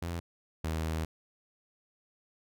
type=tone pair in turn; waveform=sawtooth; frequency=85.4 / 79.82 Hz; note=F2 / D#2; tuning=-38 / +45 cents; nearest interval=minor second; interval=117 cents; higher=first; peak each=-30 / -27 dBFS; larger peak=second; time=0.02-0.2 / 0.64-1.05 s; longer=second; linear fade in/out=5 ms; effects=none